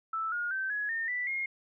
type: tone with pitch steps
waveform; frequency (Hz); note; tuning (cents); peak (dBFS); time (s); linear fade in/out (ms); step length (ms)
sine; 1318.5 / 1429.6 / 1550 / 1680.5 / 1822.1 / 1975.5 / 2142; E6 / F6 / G6 / G#6 / A#6 / B6 / C7; 0 / +40 / -20 / +20 / -40 / 0 / +40; -30; 0.13-1.46; 5; 190
effects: none